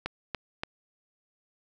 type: click train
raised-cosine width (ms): 0.3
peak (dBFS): -15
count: 3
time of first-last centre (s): 0.06-0.635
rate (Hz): 3.48
effects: none